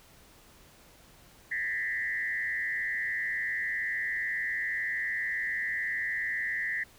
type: tone with frequency modulation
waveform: sine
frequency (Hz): 1886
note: A#6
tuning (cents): +20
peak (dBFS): -29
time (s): 1.51-6.84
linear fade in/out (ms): 10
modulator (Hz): 107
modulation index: 1.4
effects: pink hiss -57 dBFS RMS until 6.98 s